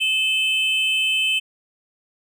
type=tone pair together; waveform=triangle; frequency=2600 / 3066 Hz; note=E7 / G7; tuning=-24 / -39 cents; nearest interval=minor third; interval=285 cents; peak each=-19 dBFS; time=0-1.4 s; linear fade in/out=20 ms; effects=none